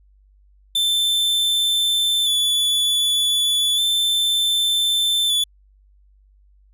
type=tone with vibrato; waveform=45% pulse; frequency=3495 Hz; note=A7; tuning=12 cents flat; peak=-16 dBFS; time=0.75-5.44 s; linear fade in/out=5 ms; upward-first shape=square; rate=0.33 Hz; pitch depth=23 cents each way; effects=added 49 Hz sine -51 dBFS peak until 6.73 s + resampled to 32000 Hz